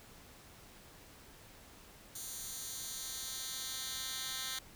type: tone with high-pass filter sweep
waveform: 10% pulse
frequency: 261.6 Hz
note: C4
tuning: in tune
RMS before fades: -42 dBFS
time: 2.15-4.59 s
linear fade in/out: 5 ms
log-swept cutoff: 7400 to 2900 Hz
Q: 1
effects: pink hiss -57 dBFS RMS until 4.75 s